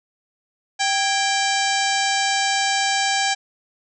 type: harmonic tone with a mistuned harmonic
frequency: 784 Hz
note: G5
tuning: in tune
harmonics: 1 / 2 / 3 / 4 / 5 / 6 / 7 / 8 / 9 / 10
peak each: -22 / -25 / -27 / -28 / -29 / -30 / -30 / -31 / -32 / -32 dBFS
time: 0.79-3.35 s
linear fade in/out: 20 ms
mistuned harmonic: 2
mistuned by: +86 cents
effects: none